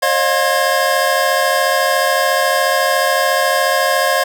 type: tone cluster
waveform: square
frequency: 538 / 612 / 706 / 1064 / 1651 Hz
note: C5 / D#5 / F5 / C6 / G#6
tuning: +48 / -29 / +19 / +29 / -11 cents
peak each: -20 dBFS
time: 0.02-4.24 s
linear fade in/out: 10 ms
effects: none